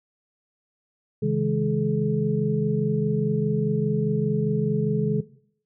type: tone cluster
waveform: sine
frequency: 135.1 / 160 / 207.7 / 427.3 Hz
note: C#3 / D#3 / G#3 / G#4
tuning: -44 / +49 / 0 / +49 cents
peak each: -26 dBFS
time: 1.22-5.21 s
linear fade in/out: 10 ms
effects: noise-tail reverb RT60 0.6 s tail -17 dB re dry